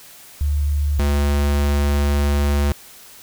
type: tone pair in turn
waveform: sine / square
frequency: 72.9 / 71.85 Hz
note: D2 / D2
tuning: -12 / -37 cents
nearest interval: unison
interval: 25 cents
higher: first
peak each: -16 dBFS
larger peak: neither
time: 0.41-0.99 / 0.99-2.72 s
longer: second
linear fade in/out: 0 ms
effects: white hiss -43 dBFS RMS until 3.22 s